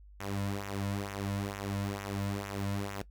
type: tone with flanger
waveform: sawtooth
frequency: 99.7 Hz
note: G2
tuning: 30 cents sharp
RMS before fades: -36 dBFS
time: 0.2-3.02 s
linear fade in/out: 5 ms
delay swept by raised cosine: 0.21 to 2.61 ms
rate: 2.2 Hz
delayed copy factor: -0.7
effects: noise-tail reverb RT60 0.1 s tail -18 dB re dry + added 50 Hz sine -51 dBFS peak until 3.1 s